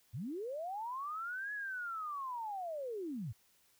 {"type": "linear two-way sweep", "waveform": "sine", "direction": "up then down", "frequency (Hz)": [91.5, 1703, 91.5], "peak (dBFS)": -38, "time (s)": [0.13, 3.33], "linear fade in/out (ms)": 20, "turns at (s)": 1.53, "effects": ["white hiss -70 dBFS RMS until 3.79 s"]}